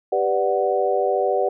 sine chord, G major seventh, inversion none, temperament equal, 392 / 493.9 / 587.3 / 740 Hz, G4 / B4 / D5 / F#5, 0 / 0 / 0 / 0 cents, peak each -23 dBFS, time 0.12-1.49 s, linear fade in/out 5 ms, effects none

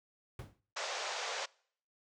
brown noise with exponential decay, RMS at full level -37 dBFS, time 0.39-0.6 s, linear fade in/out 2 ms, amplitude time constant 44 ms
pink band-pass noise, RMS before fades -39 dBFS, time 0.76-1.46 s, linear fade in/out 10 ms, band 470 to 7000 Hz, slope 48 dB/octave
effects noise-tail reverb RT60 0.6 s tail -25 dB re dry + high-pass 80 Hz 12 dB/octave

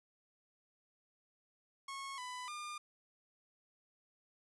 sawtooth tone with pitch steps, 1094 / 998 / 1205 Hz, C#6 / B5 / D6, -23 / +18 / +44 cents, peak -39 dBFS, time 1.88-2.78 s, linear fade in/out 5 ms, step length 300 ms, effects resampled to 24000 Hz

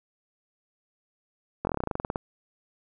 slowing click train, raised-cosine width 1 ms, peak -14 dBFS, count 15, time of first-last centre 1.65-2.159 s, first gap 21 ms, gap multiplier 1.08, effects none

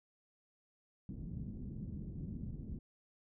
white low-pass noise, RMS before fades -44 dBFS, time 1.09-2.79 s, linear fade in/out 2 ms, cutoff 220 Hz, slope 24 dB/octave, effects none

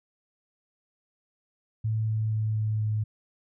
sine tone with pitch steps, 110 / 109.37 / 108.74 / 108.11 / 107.49 Hz, A2 / A2 / A2 / A2 / A2, 0 / -10 / -20 / -30 / -40 cents, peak -24 dBFS, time 1.84-3.04 s, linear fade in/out 10 ms, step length 240 ms, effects none

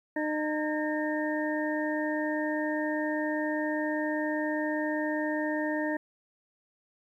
harmonic tone with a mistuned harmonic, 305 Hz, D#4, 34 cents flat, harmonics 1 / 2 / 3 / 5 / 6, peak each -30 / -33 / -38 / -43 / -35 dBFS, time 0.16-5.97 s, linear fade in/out 5 ms, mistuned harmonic 5, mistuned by +98 cents, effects 11-bit

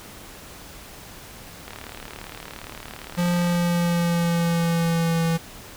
click train, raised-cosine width 0.3 ms, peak -20 dBFS, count 71, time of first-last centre 1.68-3.552 s, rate 37.4 Hz
square tone with pitch glide, 175.1 to 165.46 Hz, F3 to E3, +5 to +7 cents, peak -20 dBFS, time 3.17-5.38 s, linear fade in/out 20 ms, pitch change -98 cents, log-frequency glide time 3.34-5.24 s
effects pink hiss -42 dBFS RMS until 5.76 s

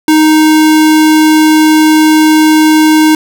square tone, 311.1 Hz, D#4, in tune, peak -4 dBFS, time 0.08-3.15 s, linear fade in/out 2 ms, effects none

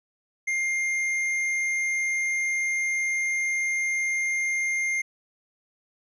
triangle tone with hard clipping, 2113 Hz, C7, 16 cents sharp, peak -25 dBFS, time 0.47-5.02 s, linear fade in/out 10 ms, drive 10 dB, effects none

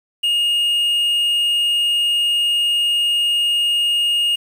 triangle tone with quantisation, 2850 Hz, F7, 34 cents sharp, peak -13 dBFS, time 0.23-4.36 s, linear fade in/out 10 ms, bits 7, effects none

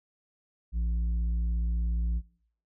triangle tone with tanh clipping, 57.3 Hz, A#1, 29 cents flat, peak -27 dBFS, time 0.72-2.22 s, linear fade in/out 50 ms, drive 10 dB, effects noise-tail reverb RT60 0.6 s tail -21 dB re dry

